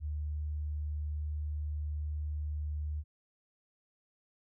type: tone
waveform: sine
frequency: 75.1 Hz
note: D2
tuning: 39 cents sharp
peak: -33 dBFS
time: 0-3.04 s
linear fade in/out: 50 ms
effects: none